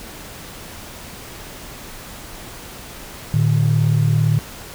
sine tone pair together, 112.7 / 150.44 Hz, A2 / D3, +42 / +42 cents, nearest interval perfect fourth, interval 500 cents, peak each -15 dBFS, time 3.34-4.39 s, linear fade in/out 0 ms, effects tanh soft clip ceiling -7 dBFS + pink hiss -36 dBFS RMS until 4.74 s

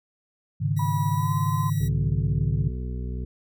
sine chord, Ab suspended fourth, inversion none, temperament equal, 103.83 / 138.59 / 155.56 Hz, Ab2 / Db3 / Eb3, 0 / 0 / 0 cents, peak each -26 dBFS, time 0.6-2.7 s, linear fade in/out 20 ms
5% pulse tone, 1927 Hz, B6, 43 cents flat, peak -30 dBFS, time 0.76-1.89 s, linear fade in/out 20 ms
sine tone with pitch glide, 979 to 1026.5 Hz, B5 to C6, -15 to -33 cents, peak -28 dBFS, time 0.79-1.7 s, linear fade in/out 5 ms, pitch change +82 cents, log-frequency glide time 1.12-1.34 s
harmonic tone, 62 Hz, B1, 7 cents sharp, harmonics 1 / 2 / 3 / 4 / 6 / 7, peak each -29 / -35 / -39 / -41 / -45 / -46 dBFS, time 1.8-3.25 s, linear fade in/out 5 ms
effects none

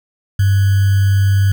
sine tone with sample-and-hold, 98 Hz, G2, in tune, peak -9 dBFS, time 0.39-1.52 s, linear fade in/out 5 ms, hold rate 1575 Hz, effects none

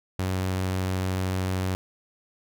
sawtooth tone, 93.3 Hz, F#2, 15 cents sharp, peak -21 dBFS, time 0.19-1.75 s, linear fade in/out 0 ms, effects none

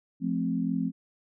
sine chord, F major, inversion none, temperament equal with one note detuned, 174.61 / 217.2 / 261.6 Hz, F3 / A3 / C4, 0 / -22 / 0 cents, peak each -30 / -31 / -29 dBFS, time 0.2-0.92 s, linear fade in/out 50 ms, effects none

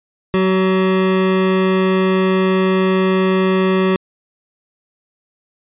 square tone pair together, 187.38 / 377.8 Hz, F#3 / F#4, +22 / +36 cents, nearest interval octave, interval 1214 cents, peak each -16 dBFS, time 0.34-3.96 s, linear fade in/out 0 ms, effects resampled to 8000 Hz

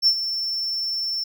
triangle tone with ADSR envelope, 5390 Hz, E8, 38 cents sharp, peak -10 dBFS, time 0.02-1.24 s, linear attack 47 ms, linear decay 71 ms, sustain -12 dB, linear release 9 ms, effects tanh soft clip ceiling -8 dBFS

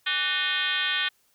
sine tone with frequency modulation, 2500 Hz, D#7, 8 cents sharp, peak -23 dBFS, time 0.06-1.09 s, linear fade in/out 10 ms, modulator 336 Hz, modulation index 3.4, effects white hiss -66 dBFS RMS until 1.34 s

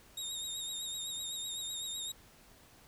25% pulse tone with vibrato, 3729 Hz, A#7, in tune, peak -33 dBFS, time 0.17-2.12 s, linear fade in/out 5 ms, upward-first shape sine, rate 7.9 Hz, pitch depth 44 cents each way, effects pink hiss -60 dBFS RMS until 2.87 s

